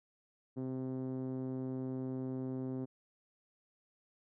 5% pulse tone with low-pass filter, 130 Hz, C3, 11 cents flat, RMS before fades -39 dBFS, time 0.56-2.86 s, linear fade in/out 20 ms, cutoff 290 Hz, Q 1.7, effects none

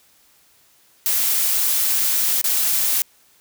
blue noise with dropouts, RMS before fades -19 dBFS, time 1.06-3.02 s, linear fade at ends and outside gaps 0 ms, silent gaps 2.414-2.442 s, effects white hiss -56 dBFS RMS until 3.4 s

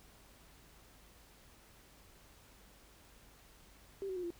sine tone with pitch steps, 392 / 375.4 / 359.5 / 344.2 Hz, G4 / F#4 / F#4 / F4, 0 / +25 / -50 / -25 cents, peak -37 dBFS, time 4.02-4.304 s, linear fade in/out 0 ms, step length 71 ms, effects added 50 Hz sine -65 dBFS peak until 4.39 s + pink hiss -62 dBFS RMS until 4.39 s

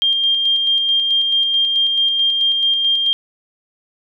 sine tone with tremolo, 3200 Hz, G7, 35 cents sharp, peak -12 dBFS, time 0.02-3.13 s, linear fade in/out 0 ms, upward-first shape square, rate 4.6 Hz, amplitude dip 30%, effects none

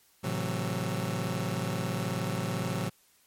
sawtooth chord, F# half-diminished seventh, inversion first, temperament just, 111 / 133.2 / 166.5 / 185 Hz, A2 / C3 / E3 / F#3, +16 / +31 / +18 / 0 cents, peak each -31 dBFS, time 0.23-2.9 s, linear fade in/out 20 ms, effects white hiss -64 dBFS RMS until 3.26 s + MP3 64 kbps

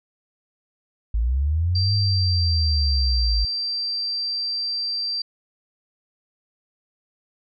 sine linear two-way sweep, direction up then down, 51.91 to 103.83 to 51.91 Hz, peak -18 dBFS, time 1.14-3.45 s, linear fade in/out 5 ms, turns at 1.94 s
sine tone, 4699 Hz, D8, in tune, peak -23 dBFS, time 1.75-5.22 s, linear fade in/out 5 ms
effects none

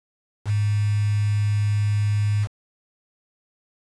sine tone with quantisation, 103.83 Hz, G#2, in tune, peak -18 dBFS, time 0.45-2.48 s, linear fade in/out 50 ms, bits 6, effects resampled to 22050 Hz

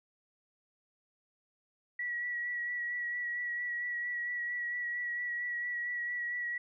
sine tone with vibrato, 1932 Hz, B6, 39 cents flat, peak -33 dBFS, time 1.99-6.58 s, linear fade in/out 5 ms, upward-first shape sine, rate 4.4 Hz, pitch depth 21 cents each way, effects none

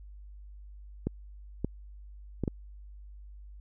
clicks, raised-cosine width 3 ms, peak -16 dBFS, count 4, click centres 1.07 / 1.646 / 2.437 / 2.478 s, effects added 50 Hz sine -45 dBFS peak until 3.6 s

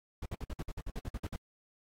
brown noise bursts, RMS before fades -37 dBFS, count 13, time 0.22-1.362 s, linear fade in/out 5 ms, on 38 ms, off 54 ms, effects AAC 48 kbps

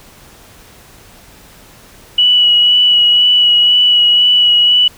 sine tone with vibrato, 2936 Hz, F#7, 14 cents flat, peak -6 dBFS, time 2.18-4.88 s, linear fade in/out 5 ms, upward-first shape sine, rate 2 Hz, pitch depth 16 cents each way, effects pink hiss -41 dBFS RMS until 4.97 s

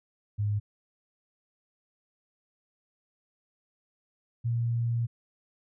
sine tone pair in turn, 103.83 / 117.45 Hz, G#2 / A#2, 0 / +13 cents, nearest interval major second, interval 213 cents, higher second, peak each -25 dBFS, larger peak neither, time 0.38-0.6 / 4.44-5.07 s, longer second, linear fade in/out 20 ms, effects none

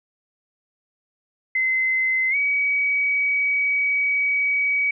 sine tone with pitch glide, 2056 to 2268 Hz, C7 to C#7, -31 to +39 cents, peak -18 dBFS, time 1.55-4.91 s, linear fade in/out 5 ms, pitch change +170 cents, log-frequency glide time 2.3-2.36 s, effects none

